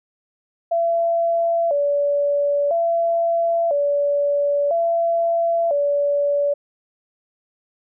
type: tone with vibrato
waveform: sine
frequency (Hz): 622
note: D#5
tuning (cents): -1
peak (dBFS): -16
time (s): 0.71-6.54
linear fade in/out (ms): 10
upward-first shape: square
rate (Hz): 0.5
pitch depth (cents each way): 140
effects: none